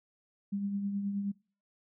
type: tone with tremolo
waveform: sine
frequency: 200.3 Hz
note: G3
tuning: 38 cents sharp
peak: -29 dBFS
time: 0.52-1.32 s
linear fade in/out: 10 ms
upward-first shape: triangle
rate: 9.5 Hz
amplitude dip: 50%
effects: noise-tail reverb RT60 0.4 s tail -24 dB re dry